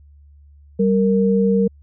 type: tone pair together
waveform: sine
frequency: 194.98 / 463.2 Hz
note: G3 / A#4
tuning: -9 / -11 cents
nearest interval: octave + minor third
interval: 1498 cents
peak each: -15 / -17 dBFS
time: 0.79-1.68 s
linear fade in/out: 10 ms
effects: added 72 Hz sine -44 dBFS peak until 1.82 s